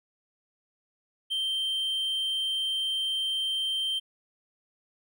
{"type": "tone", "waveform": "triangle", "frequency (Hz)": 3136, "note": "G7", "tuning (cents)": 0, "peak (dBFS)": -25, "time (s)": [1.3, 4], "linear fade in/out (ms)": 20, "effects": []}